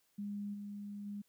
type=tone with level steps; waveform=sine; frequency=204 Hz; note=G#3; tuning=31 cents flat; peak=-38 / -42 / -40 dBFS; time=0.18-1.22 s; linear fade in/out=10 ms; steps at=0.53 / 1.05 s; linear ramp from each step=20 ms; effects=white hiss -75 dBFS RMS until 1.28 s